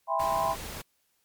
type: chord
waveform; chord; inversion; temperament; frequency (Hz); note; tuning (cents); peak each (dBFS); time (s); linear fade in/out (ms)
sine; C major seventh; first; equal with one note detuned; 659.3 / 803.7 / 987.8 / 1046.5; E5 / G5 / B5 / C6; 0 / +43 / 0 / 0; -30; 0.07-0.56; 50
type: noise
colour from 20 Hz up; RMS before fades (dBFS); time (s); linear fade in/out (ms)
pink; -39; 0.19-0.82; 10
effects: white hiss -72 dBFS RMS until 1.24 s + MP3 96 kbps